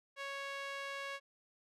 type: tone with band-pass filter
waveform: sawtooth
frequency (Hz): 554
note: C#5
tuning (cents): -1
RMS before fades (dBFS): -43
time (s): 0.16-1.2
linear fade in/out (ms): 50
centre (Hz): 2100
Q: 0.96
effects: none